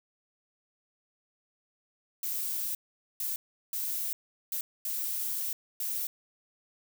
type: noise bursts at uneven times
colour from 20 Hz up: violet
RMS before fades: -33 dBFS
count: 6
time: 2.23-2.75 / 3.2-3.36 / 3.73-4.13 / 4.52-4.61 / 4.85-5.53 / 5.8-6.07 s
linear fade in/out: 2 ms
effects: none